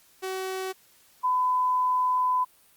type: tone pair in turn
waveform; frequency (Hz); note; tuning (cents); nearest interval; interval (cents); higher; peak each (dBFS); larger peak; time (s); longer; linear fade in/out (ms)
sawtooth / sine; 377.6 / 1006.2; F#4 / B5; +35 / +32; octave + perfect fourth; 1697; second; -26 / -21; second; 0.22-0.73 / 1.23-2.45; second; 20
effects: white hiss -59 dBFS RMS until 2.76 s + Opus 48 kbps